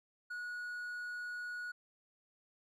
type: tone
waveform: triangle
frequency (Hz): 1458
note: F#6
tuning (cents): -26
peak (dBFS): -38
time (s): 0.3-1.72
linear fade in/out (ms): 10
effects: none